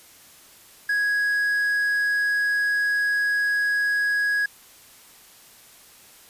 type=tone with quantisation; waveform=triangle; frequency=1661.2 Hz; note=G#6; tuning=in tune; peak=-18 dBFS; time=0.89-4.46 s; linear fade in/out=5 ms; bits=8; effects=white hiss -50 dBFS RMS until 6.29 s + resampled to 32000 Hz